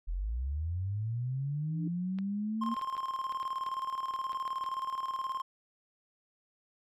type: linear sweep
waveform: sine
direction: up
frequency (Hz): 38.89 to 233.1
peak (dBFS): -31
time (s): 0.07-2.75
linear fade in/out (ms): 20
type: tone with exponential growth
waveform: sine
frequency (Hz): 300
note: D4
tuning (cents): +37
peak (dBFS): -34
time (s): 1.5-1.88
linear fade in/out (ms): 5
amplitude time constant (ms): 81
type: clicks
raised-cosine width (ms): 0.3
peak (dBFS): -31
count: 11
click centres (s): 2.187 / 2.766 / 2.814 / 2.967 / 3.324 / 3.43 / 3.666 / 4.139 / 4.331 / 4.478 / 4.641
type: tone with tremolo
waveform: triangle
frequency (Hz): 1058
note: C6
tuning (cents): +19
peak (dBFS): -29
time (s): 2.61-5.42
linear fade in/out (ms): 10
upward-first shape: square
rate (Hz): 19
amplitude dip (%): 60
effects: none